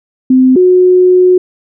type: tone pair in turn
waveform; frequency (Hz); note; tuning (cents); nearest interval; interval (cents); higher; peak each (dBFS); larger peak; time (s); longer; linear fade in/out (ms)
sine; 258.1 / 365; C4 / F#4; -23 / -24; tritone; 599; second; -3; neither; 0.3-0.56 / 0.56-1.38; second; 5
effects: none